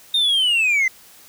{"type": "linear sweep", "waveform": "sine", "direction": "down", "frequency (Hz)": [3703, 2023], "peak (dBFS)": -12, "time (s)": [0.14, 0.88], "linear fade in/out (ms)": 5, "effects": ["tanh soft clip ceiling -14 dBFS", "white hiss -47 dBFS RMS until 1.28 s"]}